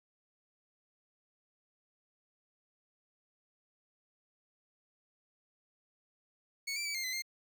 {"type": "tone with pitch steps", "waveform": "20% pulse", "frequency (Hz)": [2216, 2340, 2294, 2115, 2031, 2110], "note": ["C#7", "D7", "D7", "C7", "B6", "C7"], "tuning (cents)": [-1, -7, -41, 18, 48, 14], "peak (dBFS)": -30, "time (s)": [6.67, 7.222], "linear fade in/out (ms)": 10, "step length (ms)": 92, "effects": []}